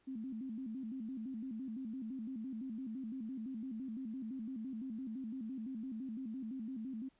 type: tone with vibrato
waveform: sine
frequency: 241.3 Hz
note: B3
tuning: 40 cents flat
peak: -40 dBFS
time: 0.07-7.09 s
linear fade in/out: 10 ms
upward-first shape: square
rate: 5.9 Hz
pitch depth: 160 cents each way
effects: pink hiss -74 dBFS RMS until 7.19 s + resampled to 8000 Hz